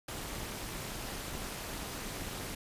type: noise with amplitude modulation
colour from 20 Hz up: pink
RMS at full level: -37 dBFS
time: 0.08-2.55 s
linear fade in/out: 5 ms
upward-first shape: sine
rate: 248 Hz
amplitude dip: 75%
effects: resampled to 32000 Hz